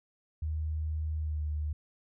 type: tone with pitch glide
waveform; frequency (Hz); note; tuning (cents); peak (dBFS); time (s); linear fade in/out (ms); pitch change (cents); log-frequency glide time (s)
sine; 77.78 to 75.57; D#2 to D#2; 0 to -50; -30; 0.42-1.73; 5; -50; 1.19-1.42
effects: none